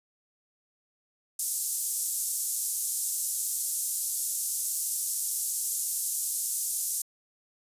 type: band-pass noise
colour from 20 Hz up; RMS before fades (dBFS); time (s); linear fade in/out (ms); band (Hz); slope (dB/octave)
pink; -31; 1.39-7.02; 5; 7200 to 13000; 24
effects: resampled to 32000 Hz